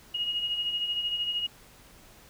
sine beating tone pair, 2867 / 2880 Hz, F7 / F#7, +45 / -47 cents, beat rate 13 Hz, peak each -37 / -28 dBFS, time 0.14-1.47 s, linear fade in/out 10 ms, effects pink hiss -54 dBFS RMS until 2.29 s

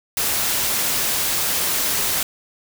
white noise, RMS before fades -21 dBFS, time 0.17-2.23 s, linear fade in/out 2 ms, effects none

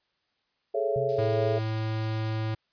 sine chord, A major seventh, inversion third, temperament equal with one note detuned, 415.3 / 440 / 554.4 / 671.6 Hz, G#4 / A4 / C#5 / E5, 0 / 0 / 0 / +32 cents, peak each -30 dBFS, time 0.74-1.59 s, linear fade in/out 10 ms
sine tone with exponential decay, 130.81 Hz, C3, in tune, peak -29 dBFS, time 0.96-1.75 s, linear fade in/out 0 ms, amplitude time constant 170 ms
violet noise, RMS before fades -37 dBFS, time 1.09-2.36 s, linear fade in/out 0 ms
square tone, 110 Hz, A2, in tune, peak -28 dBFS, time 1.18-2.55 s, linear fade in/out 10 ms
effects white hiss -74 dBFS RMS until 2.72 s + resampled to 11025 Hz

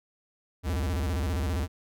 square tone with vibrato, 77.78 Hz, D#2, in tune, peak -27 dBFS, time 0.63-1.68 s, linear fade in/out 50 ms, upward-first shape square, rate 15 Hz, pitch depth 250 cents each way, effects none

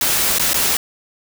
white noise with dropouts, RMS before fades -17 dBFS, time 0.01-0.77 s, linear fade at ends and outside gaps 2 ms, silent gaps 0.385-0.395 / 0.534-0.542 s, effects none

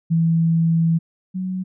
sine tone pair in turn, 164.81 / 185.64 Hz, E3 / F#3, 0 / +6 cents, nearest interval major second, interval 206 cents, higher second, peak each -14 / -22 dBFS, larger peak first, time 0.1-0.99 / 1.34-1.64 s, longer first, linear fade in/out 20 ms, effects none

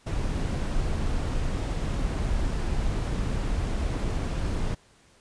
brown noise, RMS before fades -27 dBFS, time 0.06-4.75 s, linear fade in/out 10 ms, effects pink hiss -59 dBFS RMS until 5.2 s + resampled to 22050 Hz

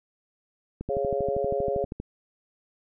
click train, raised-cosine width 3 ms, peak -20 dBFS, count 16, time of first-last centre 0.81-2 s, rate 12.6 Hz
harmonic tone, 138.59 Hz, C#3, in tune, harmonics 3 / 4 / 5, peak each -28 / -27 / -33 dBFS, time 0.89-1.85 s, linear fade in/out 10 ms
effects none

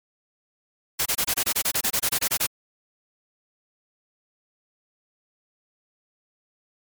white noise bursts, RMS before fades -23 dBFS, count 16, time 0.99-2.468 s, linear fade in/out 10 ms, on 68 ms, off 26 ms, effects MP3 96 kbps

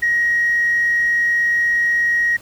sine tone with frequency modulation, 1889 Hz, A#6, 22 cents sharp, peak -13 dBFS, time 0.02-2.37 s, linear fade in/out 10 ms, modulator 36.5 Hz, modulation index 0.24, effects tanh soft clip ceiling -9 dBFS + pink hiss -44 dBFS RMS until 2.41 s

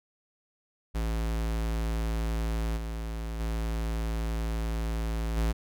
square tone with level steps, 55.5 Hz, A1, 16 cents sharp, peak -28 / -33 / -29 / -25 dBFS, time 0.94-5.53 s, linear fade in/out 20 ms, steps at 2.76 / 3.39 / 5.36 s, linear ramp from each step 20 ms, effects none

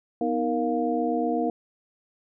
sine tone cluster, 245.8 / 314 / 467.1 / 702 Hz, B3 / D#4 / A#4 / F5, -8 / +16 / +3 / +9 cents, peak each -28 dBFS, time 0.21-1.5 s, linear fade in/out 2 ms, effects none

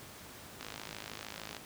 click train, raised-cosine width 0.2 ms, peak -24 dBFS, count 52, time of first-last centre 0.61-1.567 s, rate 53.3 Hz, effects pink hiss -50 dBFS RMS until 1.65 s + high-pass 80 Hz 12 dB/octave

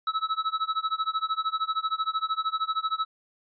square tone with tremolo, 1300 Hz, E6, 24 cents flat, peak -23 dBFS, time 0.07-3.05 s, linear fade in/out 2 ms, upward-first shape sine, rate 13 Hz, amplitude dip 95%, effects resampled to 11025 Hz

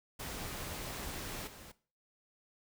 pink noise with level steps, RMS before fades -42 / -52 dBFS, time 0.19-1.72 s, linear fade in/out 10 ms, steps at 1.47 s, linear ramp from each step 5 ms, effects noise-tail reverb RT60 0.4 s tail -18 dB re dry

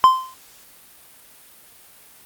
triangle tone with exponential decay, 1038 Hz, C6, 14 cents flat, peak -3 dBFS, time 0.04-0.34 s, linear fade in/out 0 ms, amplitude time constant 65 ms, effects white hiss -48 dBFS RMS until 2.25 s + Opus 48 kbps

